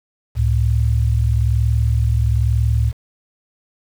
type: tone pair together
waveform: sine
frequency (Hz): 69.9 / 110.96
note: C#2 / A2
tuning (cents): +15 / +15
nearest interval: minor sixth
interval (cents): 800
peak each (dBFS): -16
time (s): 0.35-2.93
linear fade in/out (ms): 50
effects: 7-bit